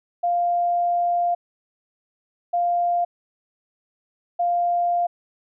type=tone bursts at uneven times; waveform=sine; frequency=698.5 Hz; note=F5; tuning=in tune; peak=-18 dBFS; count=3; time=0.23-1.35 / 2.53-3.05 / 4.39-5.07 s; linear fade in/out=10 ms; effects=none